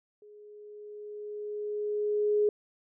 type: tone with level ramp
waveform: sine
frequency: 418 Hz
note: G#4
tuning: 11 cents sharp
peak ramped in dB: -50 to -21 dBFS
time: 0.22-2.49 s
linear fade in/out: 2 ms
effects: none